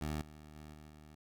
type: tone with level steps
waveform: 15% pulse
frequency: 76 Hz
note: D#2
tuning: 40 cents flat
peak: -30 / -46 / -43 / -46 / -48 dBFS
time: 0.01-1.15 s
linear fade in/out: 5 ms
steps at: 0.21 / 0.55 / 0.73 / 0.89 s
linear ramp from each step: 10 ms
effects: none